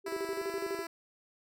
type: tone with tremolo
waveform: sine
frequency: 392 Hz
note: G4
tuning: in tune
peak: -32 dBFS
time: 0.04-0.84 s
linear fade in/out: 50 ms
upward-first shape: square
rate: 12 Hz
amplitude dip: 75%
type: tone with pitch glide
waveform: 10% pulse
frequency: 329.6 to 333.6 Hz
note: E4 to E4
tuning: 0 to +21 cents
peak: -30 dBFS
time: 0.06-0.87 s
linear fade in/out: 5 ms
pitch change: +21 cents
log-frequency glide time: 0.36-0.43 s
effects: none